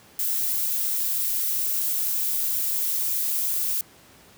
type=noise; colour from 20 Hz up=violet; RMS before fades=-25 dBFS; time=0.19-3.81 s; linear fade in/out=2 ms; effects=pink hiss -52 dBFS RMS until 4.37 s + high-pass 80 Hz 12 dB/octave